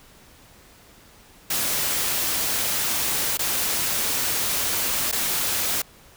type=noise with dropouts; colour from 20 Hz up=white; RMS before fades=-24 dBFS; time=1.5-5.82 s; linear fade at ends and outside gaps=5 ms; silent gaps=3.373-3.391 / 5.115-5.125 s; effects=pink hiss -51 dBFS RMS until 6.16 s